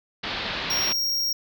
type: low-pass noise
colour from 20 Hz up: white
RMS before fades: -30 dBFS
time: 0.23-0.93 s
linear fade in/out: 10 ms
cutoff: 4400 Hz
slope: 48 dB/octave
type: tone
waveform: square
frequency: 5588 Hz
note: F8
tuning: in tune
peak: -23 dBFS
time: 0.7-1.33 s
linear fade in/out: 5 ms
effects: none